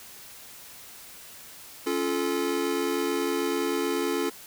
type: chord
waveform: square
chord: Db augmented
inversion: none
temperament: just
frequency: 277.2 / 346.5 / 433.1 Hz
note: Db4 / F4 / A4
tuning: 0 / -14 / -27 cents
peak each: -31 / -30 / -30 dBFS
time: 1.86-4.3 s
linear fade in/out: 10 ms
effects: white hiss -46 dBFS RMS until 4.46 s